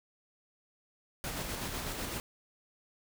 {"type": "noise with tremolo", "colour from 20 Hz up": "pink", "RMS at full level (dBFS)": -37, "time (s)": [1.24, 2.2], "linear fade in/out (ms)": 0, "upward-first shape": "square", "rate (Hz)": 8, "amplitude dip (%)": 25, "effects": []}